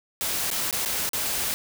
white noise with dropouts, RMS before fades -27 dBFS, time 0.21-1.54 s, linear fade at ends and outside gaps 0 ms, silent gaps 0.503-0.513 / 0.71-0.727 / 0.85-0.859 / 1.091-1.133 s, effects none

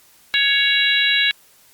harmonic tone, 557 Hz, C#5, 8 cents sharp, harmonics 3 / 4 / 5 / 6 / 7, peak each -20 / -21 / -21 / -24 / -19 dBFS, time 0.34-1.31 s, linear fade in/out 0 ms, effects white hiss -52 dBFS RMS until 1.73 s + Opus 48 kbps

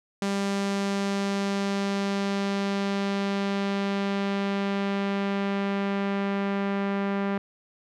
sawtooth tone with low-pass filter sweep, 198.4 Hz, G3, 21 cents sharp, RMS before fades -27 dBFS, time 0.22-7.38 s, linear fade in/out 2 ms, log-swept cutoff 7400 to 2000 Hz, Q 1, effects none

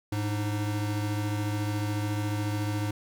square tone pair together, 105.6 / 302.8 Hz, G#2 / D#4, +29 / -47 cents, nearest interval octave + tritone, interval 1824 cents, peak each -29 / -35 dBFS, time 0.12-2.91 s, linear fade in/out 5 ms, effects none

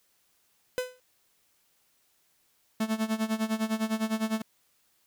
45% pulse tone with exponential decay, 504 Hz, B4, 35 cents sharp, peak -24 dBFS, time 0.78-1 s, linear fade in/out 0 ms, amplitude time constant 47 ms
45% pulse tone with tremolo, 220 Hz, A3, in tune, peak -24 dBFS, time 2.8-4.42 s, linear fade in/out 5 ms, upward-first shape sine, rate 9.9 Hz, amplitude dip 85%
effects white hiss -69 dBFS RMS until 5.06 s

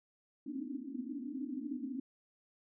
white band-pass noise, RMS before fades -41 dBFS, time 0.46-2 s, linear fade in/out 5 ms, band 240 to 300 Hz, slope 96 dB/octave, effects none

